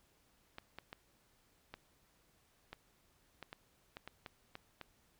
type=clicks; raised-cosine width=0.3 ms; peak=-30 dBFS; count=12; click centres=0.584 / 0.786 / 0.929 / 1.74 / 2.73 / 3.427 / 3.529 / 3.969 / 4.076 / 4.262 / 4.554 / 4.813 s; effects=pink hiss -72 dBFS RMS until 5.19 s